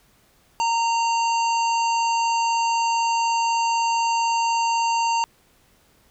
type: harmonic tone with a mistuned harmonic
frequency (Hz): 924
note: A#5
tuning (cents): -16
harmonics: 1 / 3 / 5 / 7 / 8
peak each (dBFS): -19 / -29 / -33 / -36 / -37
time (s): 0.6-5.24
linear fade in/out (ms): 0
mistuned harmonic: 7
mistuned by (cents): -48
effects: pink hiss -59 dBFS RMS until 6.1 s